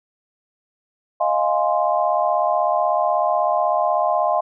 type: chord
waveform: sine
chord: F minor seventh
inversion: third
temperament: equal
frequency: 622.3 / 698.5 / 830.6 / 1046.5 Hz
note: Eb5 / F5 / Ab5 / C6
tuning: 0 / 0 / 0 / 0 cents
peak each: -21 / -20 / -24 / -23 dBFS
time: 1.2-4.41 s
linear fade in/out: 10 ms
effects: none